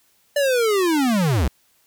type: linear sweep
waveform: square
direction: down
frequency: 587.3 to 55.1 Hz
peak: -17 dBFS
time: 0.36-1.48 s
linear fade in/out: 5 ms
effects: white hiss -61 dBFS RMS until 1.86 s